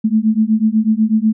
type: beating tone pair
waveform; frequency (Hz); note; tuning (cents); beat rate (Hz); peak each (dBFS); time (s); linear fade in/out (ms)
sine; 214.4 / 222.5; A3 / A3; -45 / +20; 8.1; -14 / -14; 0.04-1.33; 10
effects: none